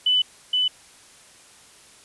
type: tone pair in turn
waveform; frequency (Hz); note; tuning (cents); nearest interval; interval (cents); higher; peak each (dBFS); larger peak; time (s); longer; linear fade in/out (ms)
sine; 2997 / 2997; F#7 / F#7; +22 / +22; unison; 0; neither; -16 / -18; first; 0.06-0.22 / 0.53-0.68; first; 5
effects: white hiss -50 dBFS RMS until 2.04 s + resampled to 24000 Hz